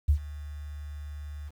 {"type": "tone with ADSR envelope", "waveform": "sine", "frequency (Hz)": 73.5, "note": "D2", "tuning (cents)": 2, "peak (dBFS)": -16, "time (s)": [0.08, 1.51], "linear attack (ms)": 14, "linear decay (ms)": 88, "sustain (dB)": -20, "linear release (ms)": 33, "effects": ["9-bit"]}